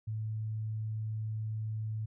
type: tone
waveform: sine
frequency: 109.1 Hz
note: A2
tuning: 14 cents flat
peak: -33 dBFS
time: 0.07-2.06 s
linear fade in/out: 10 ms
effects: none